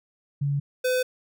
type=tone pair in turn; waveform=sine / square; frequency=141.9 / 506.6 Hz; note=C#3 / B4; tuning=+41 / +44 cents; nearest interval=octave + minor seventh; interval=2203 cents; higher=second; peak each=-22 dBFS; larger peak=neither; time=0.41-0.6 / 0.84-1.03 s; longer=neither; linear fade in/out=10 ms; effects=none